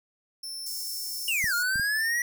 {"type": "tone", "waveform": "sawtooth", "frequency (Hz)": 5360, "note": "E8", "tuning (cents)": 28, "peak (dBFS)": -32, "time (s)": [0.43, 1.3], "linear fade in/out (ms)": 5}
{"type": "high-pass noise", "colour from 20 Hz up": "white", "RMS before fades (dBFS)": -37, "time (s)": [0.66, 1.63], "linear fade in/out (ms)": 5, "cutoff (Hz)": 5100, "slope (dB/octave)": 48}
{"type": "linear two-way sweep", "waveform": "square", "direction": "down then up", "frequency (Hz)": [2917, 1396.9, 1946], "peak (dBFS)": -25, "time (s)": [1.28, 2.22], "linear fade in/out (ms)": 2, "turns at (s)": 1.54}
{"type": "clicks", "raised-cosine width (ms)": 5, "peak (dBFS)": -26, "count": 3, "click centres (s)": [1.442, 1.758, 1.797]}
{"effects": []}